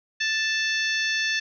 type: harmonic tone with a mistuned harmonic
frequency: 880 Hz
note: A5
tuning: in tune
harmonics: 2 / 3 / 4 / 5 / 6 / 7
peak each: -25 / -29 / -31 / -33 / -35 / -36 dBFS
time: 0.2-1.4 s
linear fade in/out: 10 ms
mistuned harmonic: 6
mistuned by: +37 cents
effects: none